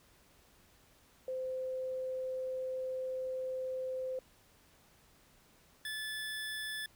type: tone pair in turn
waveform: sine / 25% pulse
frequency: 517 / 1734.3 Hz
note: C5 / A6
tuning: -21 / -25 cents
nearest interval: octave + major sixth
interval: 2096 cents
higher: second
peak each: -35 / -34 dBFS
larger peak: second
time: 1.28-4.19 / 5.85-6.86 s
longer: first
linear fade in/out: 2 ms
effects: pink hiss -65 dBFS RMS until 6.95 s